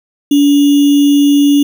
sine tone with sample-and-hold, 286.1 Hz, D4, 45 cents flat, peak -5 dBFS, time 0.31-1.63 s, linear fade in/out 5 ms, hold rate 3150 Hz, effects none

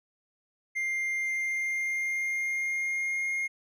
triangle tone with pitch glide, 2100 to 2135 Hz, C7 to C7, +6 to +34 cents, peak -26 dBFS, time 0.75-3.48 s, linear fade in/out 20 ms, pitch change +28 cents, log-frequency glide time 1.18-3.32 s, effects none

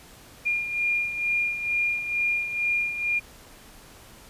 sine beating tone pair, 2412 / 2414.2 Hz, D7 / D7, +46 / +47 cents, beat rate 2.2 Hz, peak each -24 / -31 dBFS, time 0.45-3.2 s, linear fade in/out 20 ms, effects pink hiss -49 dBFS RMS until 4.29 s + resampled to 32000 Hz

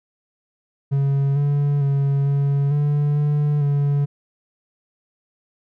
triangle tone with pitch steps, 138.8 / 143.6 / 139.4 / 140.6 / 146.1 / 147.3 / 142.8 Hz, C#3 / D3 / C#3 / C#3 / D3 / D3 / D3, +3 / -39 / +10 / +25 / -9 / +6 / -48 cents, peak -14 dBFS, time 0.91-4.06 s, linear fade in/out 20 ms, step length 450 ms, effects none

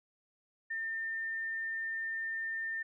sine tone, 1805 Hz, A6, 44 cents sharp, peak -34 dBFS, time 0.7-2.83 s, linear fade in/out 10 ms, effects none

